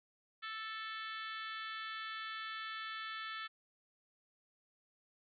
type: harmonic tone with a mistuned harmonic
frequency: 440 Hz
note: A4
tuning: in tune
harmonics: 3 / 4 / 5 / 6 / 7 / 8 / 9 / 10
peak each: -45 / -46 / -52 / -54 / -53 / -51 / -57 / -59 dBFS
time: 0.42-3.48 s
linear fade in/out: 20 ms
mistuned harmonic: 8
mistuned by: -29 cents
effects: none